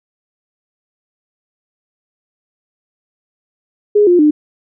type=tone with pitch steps; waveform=sine; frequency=415.3 / 353.3 / 300.5 Hz; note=G#4 / F4 / D4; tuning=0 / +20 / +40 cents; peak=-6 dBFS; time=3.95-4.31 s; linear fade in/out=10 ms; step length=120 ms; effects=none